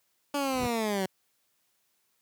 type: linear sweep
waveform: 15% pulse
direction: down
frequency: 289.7 to 184.9 Hz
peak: -21 dBFS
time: 0.34-1.06 s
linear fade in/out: 5 ms
type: noise with exponential growth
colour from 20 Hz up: brown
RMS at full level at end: -28 dBFS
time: 0.39-0.67 s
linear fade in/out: 5 ms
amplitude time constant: 59 ms
effects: white hiss -73 dBFS RMS until 2.21 s + high-pass 80 Hz 12 dB/octave